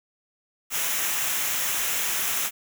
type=noise with comb filter; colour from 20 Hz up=white; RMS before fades=-26 dBFS; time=0.7-2.51 s; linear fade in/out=50 ms; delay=0.22 ms; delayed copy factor=-0.55; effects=none